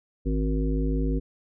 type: harmonic tone with a mistuned harmonic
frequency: 52.9 Hz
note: G#1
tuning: 33 cents sharp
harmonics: 1 / 3 / 5 / 7 / 9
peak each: -24 / -31 / -29 / -35 / -36 dBFS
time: 0.25-1.2 s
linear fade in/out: 20 ms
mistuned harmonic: 9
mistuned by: -23 cents
effects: none